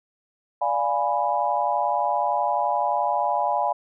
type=chord; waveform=sine; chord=D diminished seventh; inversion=none; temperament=equal; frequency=587.3 / 698.5 / 830.6 / 987.8 Hz; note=D5 / F5 / Ab5 / Cb6; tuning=0 / 0 / 0 / 0 cents; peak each=-28 / -26 / -24 / -26 dBFS; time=0.61-3.73 s; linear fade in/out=10 ms; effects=none